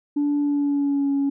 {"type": "tone with pitch glide", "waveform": "sine", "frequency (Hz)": [290, 278.8], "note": ["D4", "C#4"], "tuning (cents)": [-22, 10], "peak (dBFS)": -17, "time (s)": [0.16, 1.3], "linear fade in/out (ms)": 10, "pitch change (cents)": -68, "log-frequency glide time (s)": [0.4, 1.11], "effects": ["tanh soft clip ceiling -16 dBFS"]}